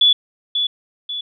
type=tone with echo; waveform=sine; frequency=3434 Hz; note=A7; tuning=43 cents flat; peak=-9 dBFS; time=0.01-0.13 s; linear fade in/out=5 ms; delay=540 ms; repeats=2; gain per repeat=-7 dB; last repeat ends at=1.21 s; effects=none